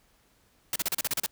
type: noise bursts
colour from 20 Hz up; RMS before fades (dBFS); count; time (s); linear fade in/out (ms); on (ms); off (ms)
white; -28; 9; 0.73-1.262; 2; 28; 35
effects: pink hiss -65 dBFS RMS until 1.31 s